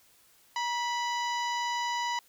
harmonic tone with a mistuned harmonic, 987.8 Hz, B5, in tune, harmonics 1 / 2 / 3 / 4 / 5 / 6 / 7, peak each -30 / -36 / -40 / -42 / -44 / -46 / -47 dBFS, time 0.56-2.19 s, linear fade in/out 2 ms, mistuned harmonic 1, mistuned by -59 cents, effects white hiss -62 dBFS RMS until 2.28 s

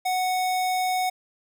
square tone, 739 Hz, F#5, 2 cents flat, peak -23 dBFS, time 0.05-1.1 s, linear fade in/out 10 ms, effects none

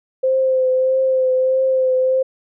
sine tone with vibrato, 520 Hz, C5, 11 cents flat, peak -13 dBFS, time 0.23-2.23 s, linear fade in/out 10 ms, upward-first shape triangle, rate 1.6 Hz, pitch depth 25 cents each way, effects none

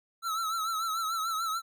square tone with vibrato, 1316 Hz, E6, 3 cents flat, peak -30 dBFS, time 0.22-1.62 s, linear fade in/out 50 ms, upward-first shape triangle, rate 6.8 Hz, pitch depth 79 cents each way, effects none

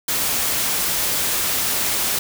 white noise, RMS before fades -21 dBFS, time 0.08-2.19 s, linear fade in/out 5 ms, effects none

